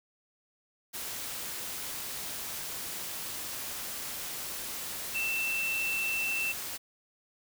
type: tone in noise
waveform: sine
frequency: 2674 Hz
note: E7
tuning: 24 cents sharp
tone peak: -29 dBFS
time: 5.14-6.53 s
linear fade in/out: 20 ms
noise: white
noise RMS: -38 dBFS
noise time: 0.93-6.78 s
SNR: +6 dB
effects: none